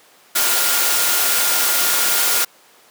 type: tone in noise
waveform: sine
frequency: 1413 Hz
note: F6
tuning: 20 cents sharp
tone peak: -27 dBFS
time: 0.35-2.45 s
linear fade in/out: 10 ms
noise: white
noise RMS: -17 dBFS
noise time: 0.35-2.45 s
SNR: -13 dB
effects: pink hiss -49 dBFS RMS until 2.9 s + high-pass 400 Hz 12 dB/octave